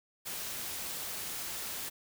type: noise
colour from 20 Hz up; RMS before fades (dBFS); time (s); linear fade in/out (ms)
white; -39; 0.25-1.9; 20
effects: none